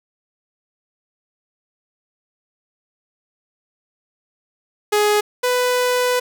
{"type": "tone pair in turn", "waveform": "sawtooth", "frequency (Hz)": [417.9, 497], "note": ["G#4", "B4"], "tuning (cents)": [11, 11], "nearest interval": "minor third", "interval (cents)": 300, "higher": "second", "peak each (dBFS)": [-10, -12], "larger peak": "first", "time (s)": [[4.92, 5.21], [5.43, 6.2]], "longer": "second", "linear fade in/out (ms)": 10, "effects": []}